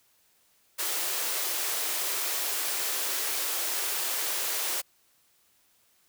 white high-pass noise, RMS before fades -30 dBFS, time 0.78-4.82 s, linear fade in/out 20 ms, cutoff 320 Hz, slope 48 dB/octave, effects white hiss -66 dBFS RMS until 6.08 s

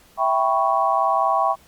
sine chord, C# half-diminished seventh, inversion first, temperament equal, 659.3 / 784 / 987.8 / 1108.7 Hz, E5 / G5 / B5 / C#6, 0 / 0 / 0 / 0 cents, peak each -23 / -21 / -24 / -21 dBFS, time 0.17-1.56 s, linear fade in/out 50 ms, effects pink hiss -53 dBFS RMS until 1.67 s + Opus 48 kbps

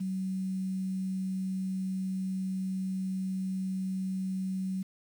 sine tone with quantisation, 188.8 Hz, F#3, 35 cents sharp, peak -30 dBFS, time 0-4.83 s, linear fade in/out 10 ms, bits 9, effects none

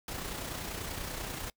pink noise with amplitude modulation, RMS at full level -37 dBFS, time 0.08-1.5 s, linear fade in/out 2 ms, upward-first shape sine, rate 30.3 Hz, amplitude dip 40%, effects noise-tail reverb RT60 0.1 s tail -25 dB re dry

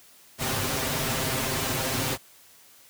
pink noise with comb filter, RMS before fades -27 dBFS, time 0.38-2.18 s, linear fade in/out 50 ms, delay 7.6 ms, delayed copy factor +0.8, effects white hiss -54 dBFS RMS until 2.89 s + high-pass 60 Hz 12 dB/octave

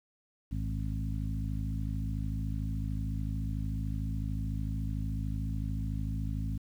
harmonic tone with a mistuned harmonic, 53.6 Hz, A1, 45 cents flat, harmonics 1 / 2 / 3 / 4 / 5, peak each -34 / -36 / -39 / -42 / -43 dBFS, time 0.51-6.58 s, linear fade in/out 10 ms, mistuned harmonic 1, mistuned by +92 cents, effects 10-bit

